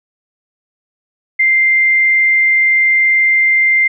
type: tone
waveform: sine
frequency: 2093 Hz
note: C7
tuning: in tune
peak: -8 dBFS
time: 1.39-3.88 s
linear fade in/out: 10 ms
effects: none